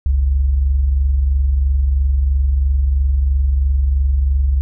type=tone pair together; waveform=sine; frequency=45.18 / 68.2 Hz; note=F#1 / C#2; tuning=-40 / -28 cents; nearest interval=perfect fifth; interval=712 cents; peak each=-22 / -12 dBFS; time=0.06-4.61 s; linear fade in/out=0 ms; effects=none